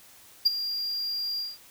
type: tone with ADSR envelope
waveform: triangle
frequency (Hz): 4785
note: D8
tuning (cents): +32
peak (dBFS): -13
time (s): 0.45-1.58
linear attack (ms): 15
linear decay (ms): 20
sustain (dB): -14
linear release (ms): 190
effects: tanh soft clip ceiling -9 dBFS + white hiss -53 dBFS RMS until 1.7 s